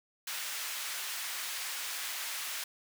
pink high-pass noise, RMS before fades -38 dBFS, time 0.27-2.64 s, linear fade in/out 5 ms, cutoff 1600 Hz, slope 12 dB/octave, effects none

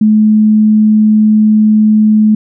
sine tone, 214.6 Hz, A3, 43 cents flat, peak -4 dBFS, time 0.01-2.35 s, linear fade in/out 5 ms, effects none

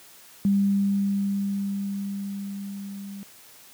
sine tone with level ramp, 198.8 Hz, G3, 25 cents sharp, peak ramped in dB -17 to -35 dBFS, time 0.45-3.23 s, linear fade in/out 0 ms, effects white hiss -50 dBFS RMS until 3.73 s + high-pass 80 Hz 12 dB/octave

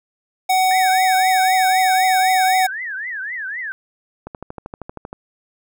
square tone, 749 Hz, F#5, 21 cents sharp, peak -14 dBFS, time 0.49-2.67 s, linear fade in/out 10 ms
sine tone with vibrato, 1760 Hz, A6, in tune, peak -24 dBFS, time 0.71-3.72 s, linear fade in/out 0 ms, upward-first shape triangle, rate 3.9 Hz, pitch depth 290 cents each way
click train, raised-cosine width 1 ms, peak -17 dBFS, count 12, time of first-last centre 4.27-5.129 s, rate 12.8 Hz
effects none

